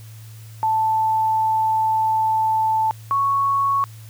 sine tone pair in turn, 880 / 1108.7 Hz, A5 / C#6, 0 / 0 cents, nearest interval major third, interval 400 cents, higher second, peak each -16 dBFS, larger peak neither, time 0.63-2.91 / 3.11-3.84 s, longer first, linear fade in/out 0 ms, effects added 110 Hz sine -37 dBFS peak until 4.09 s + white hiss -49 dBFS RMS until 4.09 s

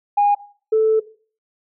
sine tone pair in turn, 818 / 438.9 Hz, G#5 / A4, -26 / -4 cents, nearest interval major seventh, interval 1078 cents, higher first, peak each -11 dBFS, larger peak neither, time 0.17-0.35 / 0.72-1 s, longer second, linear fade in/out 10 ms, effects noise-tail reverb RT60 0.4 s tail -17 dB re dry + tanh soft clip ceiling -8 dBFS

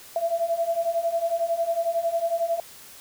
sine beating tone pair, 665 / 676 Hz, E5 / E5, +15 / +43 cents, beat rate 11 Hz, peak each -27 / -24 dBFS, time 0.16-2.6 s, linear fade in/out 2 ms, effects white hiss -46 dBFS RMS until 3 s

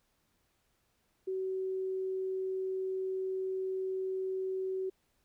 sine tone, 378 Hz, F#4, 37 cents sharp, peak -32 dBFS, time 1.27-4.9 s, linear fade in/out 10 ms, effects pink hiss -75 dBFS RMS until 5.24 s

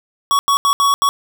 square tone bursts at uneven times, 1121 Hz, C#6, 19 cents sharp, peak -12 dBFS, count 5, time 0.31-0.39 / 0.48-0.57 / 0.65-0.73 / 0.8-0.94 / 1.02-1.09 s, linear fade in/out 0 ms, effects none

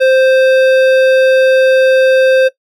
sine tone with hard clipping, 523.3 Hz, C5, in tune, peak -8 dBFS, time 0-2.49 s, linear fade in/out 20 ms, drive 13 dB, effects noise-tail reverb RT60 0.1 s tail -17 dB re dry

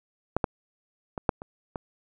clicks, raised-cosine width 1 ms, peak -9 / -9 / -18 / -6 / -24 / -18 dBFS, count 6, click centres 0.366 / 0.442 / 1.178 / 1.292 / 1.419 / 1.758 s, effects none

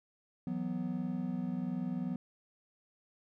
triangle chord, E suspended second, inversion none, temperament just, 164.81 / 185.42 / 247.2 Hz, E3 / F#3 / B3, 0 / +4 / +2 cents, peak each -39 / -35 / -35 dBFS, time 0.47-2.16 s, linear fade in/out 2 ms, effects none

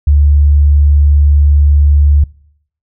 sine tone, 72.6 Hz, D2, 19 cents flat, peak -4 dBFS, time 0.07-2.24 s, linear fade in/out 5 ms, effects noise-tail reverb RT60 0.7 s tail -24 dB re dry

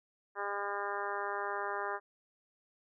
harmonic tone, 201.9 Hz, G#3, 49 cents flat, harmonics 2 / 3 / 4 / 5 / 6 / 7 / 8 / 9, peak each -41 / -44 / -41 / -41 / -41 / -44 / -43 / -47 dBFS, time 0.35-2 s, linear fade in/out 50 ms, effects none

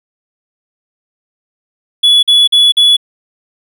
triangle tone bursts, 3408 Hz, G#7, 44 cents sharp, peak -3 dBFS, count 4, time 2.03-2.968 s, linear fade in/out 10 ms, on 200 ms, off 46 ms, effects none

